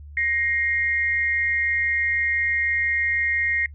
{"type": "tone pair together", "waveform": "sine", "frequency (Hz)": [1876, 2122], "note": ["A#6", "C7"], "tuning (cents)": [11, 24], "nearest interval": "major second", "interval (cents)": 213, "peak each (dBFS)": -23, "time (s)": [0.17, 3.66], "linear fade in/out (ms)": 2, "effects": ["noise-tail reverb RT60 0.1 s tail -22 dB re dry", "added 73 Hz sine -38 dBFS peak until 3.74 s"]}